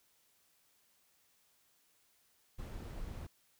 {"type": "noise", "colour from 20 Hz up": "brown", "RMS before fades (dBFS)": -44, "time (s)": [2.58, 3.27], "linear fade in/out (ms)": 10, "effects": ["white hiss -72 dBFS RMS until 3.59 s"]}